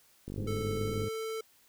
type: click train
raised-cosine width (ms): 3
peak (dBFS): -27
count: 38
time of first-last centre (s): 0.28-1.04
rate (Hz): 48.7
type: harmonic tone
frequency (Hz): 103.83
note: G#2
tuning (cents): 0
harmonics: 1 / 2 / 3 / 4 / 5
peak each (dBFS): -35 / -41 / -45 / -47 / -49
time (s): 0.37-1.09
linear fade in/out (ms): 10
type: tone with pitch glide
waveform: square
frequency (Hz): 440 to 443.3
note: A4 to A4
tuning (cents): 0 to +13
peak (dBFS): -35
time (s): 0.47-1.41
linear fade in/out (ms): 5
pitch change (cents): +13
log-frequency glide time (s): 0.75-1.05
effects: white hiss -64 dBFS RMS until 1.68 s